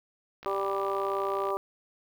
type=click train; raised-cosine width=0.3 ms; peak=-29 dBFS; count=65; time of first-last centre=0.43-1.504 s; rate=59.6 Hz
type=harmonic tone; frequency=196.4 Hz; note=G3; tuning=4 cents sharp; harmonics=2 / 3 / 4 / 5 / 6; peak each=-31 / -34 / -37 / -36 / -33 dBFS; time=0.46-1.57 s; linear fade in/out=0 ms
effects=9-bit